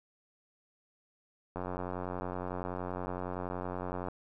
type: click train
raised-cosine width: 1 ms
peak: -23 dBFS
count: 230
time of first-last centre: 1.56-4.085 s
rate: 90.7 Hz
effects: none